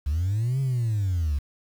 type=linear two-way sweep; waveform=sine; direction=up then down; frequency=67.4 to 137.3 to 67.4 Hz; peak=-20 dBFS; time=0.06-1.39 s; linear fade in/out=10 ms; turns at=0.6 s; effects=tanh soft clip ceiling -20 dBFS + 8-bit